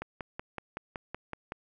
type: click train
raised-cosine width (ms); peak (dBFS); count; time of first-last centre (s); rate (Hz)
0.5; -21; 9; 0.02-1.521; 5.33
effects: none